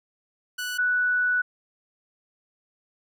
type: tone pair in turn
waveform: sawtooth / sine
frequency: 1480 / 1480 Hz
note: F#6 / F#6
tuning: 0 / 0 cents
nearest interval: unison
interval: 0 cents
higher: neither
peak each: -25 / -20 dBFS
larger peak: second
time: 0.58-0.78 / 0.78-1.42 s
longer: second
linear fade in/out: 10 ms
effects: none